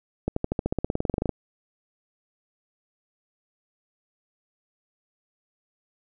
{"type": "accelerating click train", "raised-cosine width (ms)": 2, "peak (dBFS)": -11, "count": 19, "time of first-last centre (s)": [0.28, 1.293], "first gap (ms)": 84, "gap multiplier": 0.95, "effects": []}